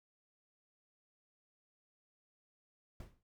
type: noise with exponential decay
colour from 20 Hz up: brown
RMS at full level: -45 dBFS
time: 3-3.23 s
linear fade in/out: 2 ms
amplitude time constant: 49 ms
effects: noise-tail reverb RT60 0.1 s tail -19 dB re dry